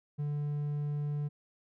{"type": "tone", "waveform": "triangle", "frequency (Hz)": 146.7, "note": "D3", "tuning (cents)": -2, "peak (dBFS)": -29, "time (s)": [0.18, 1.29], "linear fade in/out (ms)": 20, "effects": []}